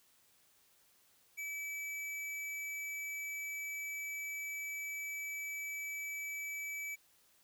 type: tone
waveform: square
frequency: 2300 Hz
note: D7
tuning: 37 cents flat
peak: -40 dBFS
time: 1.37-6.96 s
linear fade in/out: 20 ms
effects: white hiss -69 dBFS RMS until 7.43 s